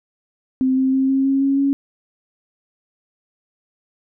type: tone with pitch steps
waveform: sine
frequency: 260.5 / 263.2 / 266 / 268.8 / 271.6 / 274.4 / 277.3 Hz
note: C4 / C4 / C4 / C4 / C#4 / C#4 / C#4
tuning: -7 / +10 / +29 / +47 / -35 / -17 / +1 cents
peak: -14 dBFS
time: 0.61-1.73 s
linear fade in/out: 0 ms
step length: 160 ms
effects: none